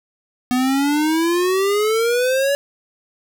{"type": "exponential sweep", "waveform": "square", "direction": "up", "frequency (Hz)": [246.9, 570], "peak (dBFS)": -16, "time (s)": [0.51, 2.55], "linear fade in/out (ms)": 0, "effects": ["9-bit"]}